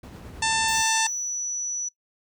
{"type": "noise with tremolo", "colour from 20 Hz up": "brown", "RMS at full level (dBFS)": -36, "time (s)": [0.03, 0.82], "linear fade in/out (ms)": 5, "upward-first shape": "sine", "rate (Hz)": 9.4, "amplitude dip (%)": 30}
{"type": "harmonic tone", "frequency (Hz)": 891, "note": "A5", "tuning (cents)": 22, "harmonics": [1, 2, 3, 4, 5, 6, 7, 8, 9, 10], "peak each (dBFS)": [-25, -28, -30, -31, -32, -33, -33, -34, -35, -35], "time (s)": [0.42, 1.07], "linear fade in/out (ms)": 5}
{"type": "noise with exponential decay", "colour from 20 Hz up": "violet", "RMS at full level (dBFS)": -40, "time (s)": [0.68, 1.7], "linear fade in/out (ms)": 5, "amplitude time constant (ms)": 220}
{"type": "tone", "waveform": "sine", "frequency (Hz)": 5920, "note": "F#8", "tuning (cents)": 0, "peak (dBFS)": -26, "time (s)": [0.74, 1.89], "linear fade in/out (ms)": 10}
{"effects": ["noise-tail reverb RT60 0.1 s tail -20 dB re dry", "high-pass 80 Hz 12 dB/octave"]}